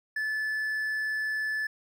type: tone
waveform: triangle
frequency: 1737 Hz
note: A6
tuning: 23 cents flat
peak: -26 dBFS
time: 0.16-1.67 s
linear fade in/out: 5 ms
effects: none